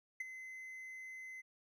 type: tone with ADSR envelope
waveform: triangle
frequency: 2049 Hz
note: C7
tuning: 37 cents flat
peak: -34 dBFS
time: 0.2-1.42 s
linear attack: 6 ms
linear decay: 22 ms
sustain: -11 dB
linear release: 20 ms
effects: none

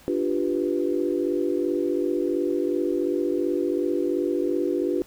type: chord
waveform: sine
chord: G dominant seventh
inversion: second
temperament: equal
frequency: 293.7 / 349.2 / 392 / 493.9 Hz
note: D4 / F4 / G4 / B4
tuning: 0 / 0 / 0 / 0 cents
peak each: -27 / -25 / -28 / -30 dBFS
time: 0.08-5.02 s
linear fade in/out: 0 ms
effects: pink hiss -52 dBFS RMS until 5.06 s

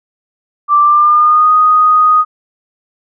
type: tone with pitch glide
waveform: sine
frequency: 1174.7 to 1243.8 Hz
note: D6 to D#6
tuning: 0 to -1 cents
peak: -5 dBFS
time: 0.68-2.25 s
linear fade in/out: 50 ms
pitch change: +99 cents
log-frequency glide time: 0.81-1.52 s
effects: none

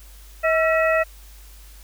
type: harmonic tone with a mistuned harmonic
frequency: 641 Hz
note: E5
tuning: 49 cents flat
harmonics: 1 / 2 / 3 / 4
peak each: -18 / -24 / -23 / -27 dBFS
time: 0.43-1.04 s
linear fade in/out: 20 ms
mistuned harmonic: 2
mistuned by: +83 cents
effects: added 50 Hz sine -42 dBFS peak until 1.83 s + white hiss -50 dBFS RMS until 1.83 s

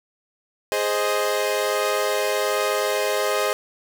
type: chord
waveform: sawtooth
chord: Ab major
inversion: none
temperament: equal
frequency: 415.3 / 523.3 / 622.3 Hz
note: Ab4 / C5 / Eb5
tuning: 0 / 0 / 0 cents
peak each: -21 dBFS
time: 0.72-3.53 s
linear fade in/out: 0 ms
effects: none

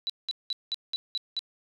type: tone bursts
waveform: sine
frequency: 3951 Hz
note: B7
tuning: in tune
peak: -27 dBFS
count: 7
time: 0.07-1.392 s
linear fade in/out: 0 ms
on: 26 ms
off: 190 ms
effects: none

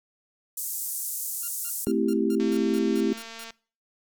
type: band-pass noise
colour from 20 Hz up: white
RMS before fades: -32 dBFS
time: 0.57-1.85 s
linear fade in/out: 5 ms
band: 7100 to 15000 Hz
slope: 24 dB/octave
type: tone bursts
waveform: 5% pulse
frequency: 1396.9 Hz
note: F6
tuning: in tune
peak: -29 dBFS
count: 10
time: 1.43-3.44 s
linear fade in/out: 0 ms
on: 48 ms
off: 170 ms
type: chord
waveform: sine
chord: A minor seventh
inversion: none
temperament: equal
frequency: 220 / 261.6 / 329.6 / 392 Hz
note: A3 / C4 / E4 / G4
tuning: 0 / 0 / 0 / 0 cents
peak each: -27 dBFS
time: 1.87-3.13 s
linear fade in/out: 0 ms
type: click train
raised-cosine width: 0.2 ms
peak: -24 dBFS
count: 252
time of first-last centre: 2.4-3.506 s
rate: 227 Hz
effects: noise-tail reverb RT60 0.4 s tail -21 dB re dry

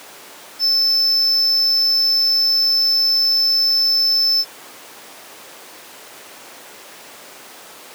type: tone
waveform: triangle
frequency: 5274 Hz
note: E8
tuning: in tune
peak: -12 dBFS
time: 0.59-4.45 s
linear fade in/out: 50 ms
effects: pink hiss -38 dBFS RMS until 7.94 s + high-pass 400 Hz 12 dB/octave

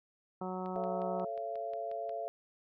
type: harmonic tone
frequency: 184.8 Hz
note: F#3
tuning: 2 cents flat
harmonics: 1 / 2 / 3 / 4 / 5 / 6 / 7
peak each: -40 / -42 / -45 / -43 / -45 / -51 / -48 dBFS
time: 0.41-1.25 s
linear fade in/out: 5 ms
type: click train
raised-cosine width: 0.3 ms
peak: -39 dBFS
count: 9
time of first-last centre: 0.66-2.094 s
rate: 5.58 Hz
type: chord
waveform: sine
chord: A augmented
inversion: none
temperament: equal with one note detuned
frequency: 440 / 554.4 / 682.1 Hz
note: A4 / C#5 / E#5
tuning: 0 / 0 / -41 cents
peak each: -43 / -43 / -37 dBFS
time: 0.76-2.28 s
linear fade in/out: 0 ms
effects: none

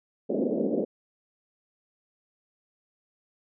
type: band-pass noise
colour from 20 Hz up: pink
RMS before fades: -27 dBFS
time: 0.29-0.85 s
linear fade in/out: 10 ms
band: 200 to 570 Hz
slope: 48 dB/octave
effects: none

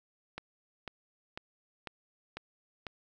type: click train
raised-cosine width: 0.3 ms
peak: -23 dBFS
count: 6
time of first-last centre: 0.38-2.868 s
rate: 2.01 Hz
effects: none

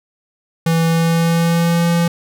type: tone with pitch glide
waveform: square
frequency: 164.81 to 170.13 Hz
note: E3 to F3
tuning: 0 to -45 cents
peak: -13 dBFS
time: 0.66-2.08 s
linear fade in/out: 5 ms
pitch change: +55 cents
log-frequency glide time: 0.87-1.88 s
effects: none

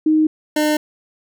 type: tone pair in turn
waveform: sine / 25% pulse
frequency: 311.1 / 302.9 Hz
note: D#4 / D#4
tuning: 0 / -46 cents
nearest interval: unison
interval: 46 cents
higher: first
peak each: -11 dBFS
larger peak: neither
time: 0.06-0.27 / 0.56-0.77 s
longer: neither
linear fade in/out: 5 ms
effects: none

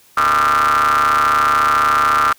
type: ring-modulated tone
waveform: 40% pulse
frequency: 74 Hz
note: D2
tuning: 14 cents sharp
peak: -8 dBFS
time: 0.17-2.33 s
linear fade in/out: 5 ms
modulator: 1280 Hz
effects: white hiss -50 dBFS RMS until 2.38 s

